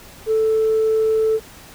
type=tone; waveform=sine; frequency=440 Hz; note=A4; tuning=in tune; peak=-13 dBFS; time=0.26-1.4 s; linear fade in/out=50 ms; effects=tanh soft clip ceiling -11 dBFS + pink hiss -42 dBFS RMS until 1.74 s